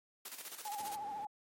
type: noise with tremolo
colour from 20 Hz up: white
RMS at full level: -45 dBFS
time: 0.25-0.96 s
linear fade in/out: 5 ms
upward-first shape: square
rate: 15 Hz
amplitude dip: 60%
type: tone with vibrato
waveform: sine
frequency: 830.6 Hz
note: G#5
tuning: in tune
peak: -39 dBFS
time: 0.65-1.27 s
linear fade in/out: 5 ms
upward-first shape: triangle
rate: 14 Hz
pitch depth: 80 cents each way
type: noise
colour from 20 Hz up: brown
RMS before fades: -46 dBFS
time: 0.79-1.25 s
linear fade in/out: 2 ms
effects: high-pass 300 Hz 12 dB/octave + MP3 64 kbps